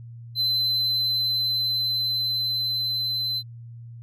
triangle tone with level ramp, 4055 Hz, B7, 45 cents sharp, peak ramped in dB -19 to -23 dBFS, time 0.35-3.43 s, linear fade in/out 50 ms, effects added 117 Hz sine -38 dBFS peak until 4.02 s

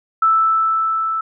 sine tone with level ramp, 1318.5 Hz, E6, in tune, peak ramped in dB -10 to -18 dBFS, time 0.22-1.21 s, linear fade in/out 5 ms, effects none

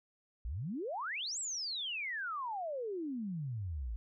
sine exponential two-way sweep, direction up then down, 51.5 to 8010 to 51.5 Hz, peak -36 dBFS, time 0.45-3.96 s, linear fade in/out 0 ms, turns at 1.39 s, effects none

